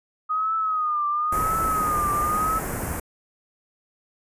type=tone with vibrato; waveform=sine; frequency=1244.5 Hz; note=D#6; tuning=in tune; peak=-21 dBFS; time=0.29-2.6 s; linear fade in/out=20 ms; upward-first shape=triangle; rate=0.96 Hz; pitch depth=100 cents each way
type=band-stop noise; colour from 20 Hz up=pink; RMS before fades=-29 dBFS; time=1.32-3 s; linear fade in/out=5 ms; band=1900 to 7600 Hz; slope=24 dB/octave
effects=resampled to 32000 Hz